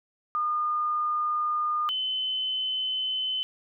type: tone pair in turn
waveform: sine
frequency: 1217 / 3042 Hz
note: D#6 / F#7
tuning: -39 / +47 cents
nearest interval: octave + major third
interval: 1586 cents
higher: second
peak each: -24 / -26 dBFS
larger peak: first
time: 0.35-1.89 / 1.89-3.43 s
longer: neither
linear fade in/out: 0 ms
effects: none